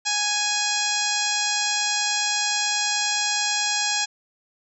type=harmonic tone with a mistuned harmonic; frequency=830.6 Hz; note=G#5; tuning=in tune; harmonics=1 / 2 / 3 / 4 / 5 / 6 / 7 / 8 / 9; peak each=-30 / -30 / -30 / -30 / -30 / -30 / -30 / -30 / -30 dBFS; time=0.05-4.06 s; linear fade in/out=20 ms; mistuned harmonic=7; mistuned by=-55 cents; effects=none